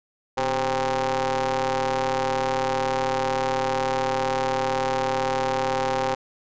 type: ring-modulated tone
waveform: sawtooth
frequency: 135.8 Hz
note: C#3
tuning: 35 cents flat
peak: -15 dBFS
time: 0.37-6.15 s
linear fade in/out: 10 ms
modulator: 660 Hz
effects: resampled to 16000 Hz